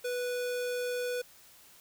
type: tone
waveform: square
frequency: 492.6 Hz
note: B4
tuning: 5 cents flat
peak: -32 dBFS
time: 0.04-1.22 s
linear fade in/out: 10 ms
effects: white hiss -57 dBFS RMS until 1.8 s